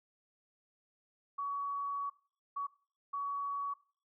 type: tone bursts at uneven times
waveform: sine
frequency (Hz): 1128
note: C#6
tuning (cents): +30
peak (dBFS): -34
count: 3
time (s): 1.38-2.1 / 2.56-2.67 / 3.13-3.74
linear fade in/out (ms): 10
effects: noise-tail reverb RT60 0.4 s tail -17 dB re dry